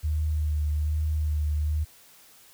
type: tone with vibrato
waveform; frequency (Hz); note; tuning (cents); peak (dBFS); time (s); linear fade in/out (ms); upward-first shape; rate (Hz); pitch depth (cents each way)
sine; 76; D#2; -40; -23; 0.03-1.85; 20; sine; 1.2; 27
effects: white hiss -54 dBFS RMS until 2.53 s